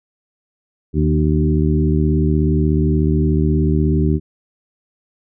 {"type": "harmonic tone with a mistuned harmonic", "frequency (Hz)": 76.6, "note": "D#2", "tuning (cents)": -27, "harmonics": [1, 2, 3, 4, 5], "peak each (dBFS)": [-17, -17, -21, -21, -23], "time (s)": [0.93, 4.2], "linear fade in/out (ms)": 50, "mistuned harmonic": 4, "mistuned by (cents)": -16, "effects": []}